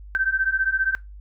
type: beating tone pair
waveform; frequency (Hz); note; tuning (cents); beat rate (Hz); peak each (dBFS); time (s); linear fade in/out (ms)
sine; 1542 / 1557; G6 / G6; -29 / -12; 15; -23 / -22; 0.15-0.95; 0
effects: noise-tail reverb RT60 0.2 s tail -21 dB re dry + added 50 Hz sine -38 dBFS peak until 1.2 s